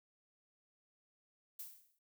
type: noise with exponential decay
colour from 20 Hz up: violet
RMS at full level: -44 dBFS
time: 1.59-1.99 s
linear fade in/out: 5 ms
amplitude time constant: 85 ms
effects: noise-tail reverb RT60 0.3 s tail -25 dB re dry